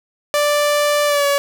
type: tone with pitch glide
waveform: sawtooth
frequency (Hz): 587.3 to 566.6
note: D5 to C#5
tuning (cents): 0 to +38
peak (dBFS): -10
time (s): 0.34-1.38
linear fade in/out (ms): 0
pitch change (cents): -62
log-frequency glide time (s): 1.06-1.26
effects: none